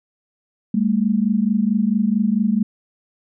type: tone pair together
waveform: sine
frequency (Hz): 200.4 / 224.9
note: G3 / A3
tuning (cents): +38 / +38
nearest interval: major second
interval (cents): 200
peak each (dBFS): -18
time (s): 0.74-2.63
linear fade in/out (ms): 5
effects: none